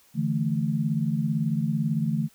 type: chord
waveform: sine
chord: D suspended second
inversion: none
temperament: equal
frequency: 146.83 / 164.81 / 220 Hz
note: D3 / E3 / A3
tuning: 0 / 0 / 0 cents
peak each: -27 dBFS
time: 0.14-2.29 s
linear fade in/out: 50 ms
effects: white hiss -59 dBFS RMS until 2.34 s